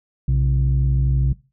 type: tone pair together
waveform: sine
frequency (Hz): 60.91 / 133.3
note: B1 / C3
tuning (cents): -23 / +33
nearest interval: octave + major second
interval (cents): 1356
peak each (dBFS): -16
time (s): 0.28-1.33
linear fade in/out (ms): 5
effects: noise-tail reverb RT60 0.3 s tail -20 dB re dry + tanh soft clip ceiling -11 dBFS